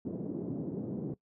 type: band-pass noise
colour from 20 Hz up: white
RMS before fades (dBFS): -37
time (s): 0.05-1.14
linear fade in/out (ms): 5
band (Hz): 130 to 370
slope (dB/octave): 24
effects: noise-tail reverb RT60 0.1 s tail -19 dB re dry